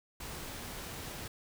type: noise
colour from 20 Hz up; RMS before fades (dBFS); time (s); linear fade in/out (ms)
pink; -43; 0.2-1.28; 5
effects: none